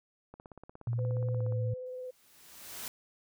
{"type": "click train", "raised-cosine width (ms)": 1, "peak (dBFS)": -34, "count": 21, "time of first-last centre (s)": [0.34, 1.523], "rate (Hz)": 16.9}
{"type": "tone with pitch glide", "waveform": "sine", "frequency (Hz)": [117.7, 112.45], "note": ["A#2", "A2"], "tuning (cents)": [17, 38], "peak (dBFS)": -29, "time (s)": [0.87, 1.74], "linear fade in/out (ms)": 5, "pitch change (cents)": -79, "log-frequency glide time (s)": [1.35, 1.43]}
{"type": "tone with vibrato", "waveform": "sine", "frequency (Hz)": 507, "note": "B4", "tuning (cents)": 45, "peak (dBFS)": -38, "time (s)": [0.98, 2.11], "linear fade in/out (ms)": 10, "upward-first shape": "square", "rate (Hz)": 18, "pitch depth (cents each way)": 11}
{"type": "noise with exponential growth", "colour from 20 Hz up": "white", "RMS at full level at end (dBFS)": -39, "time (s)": [1.86, 2.88], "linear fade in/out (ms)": 1, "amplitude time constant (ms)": 220}
{"effects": []}